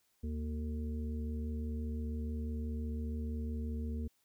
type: harmonic tone with a mistuned harmonic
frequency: 75.1 Hz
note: D2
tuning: 39 cents sharp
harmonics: 1 / 3 / 5 / 6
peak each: -36 / -41 / -55 / -51 dBFS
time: 0.23-4.08 s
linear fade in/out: 10 ms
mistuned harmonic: 3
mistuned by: +45 cents
effects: white hiss -75 dBFS RMS until 4.24 s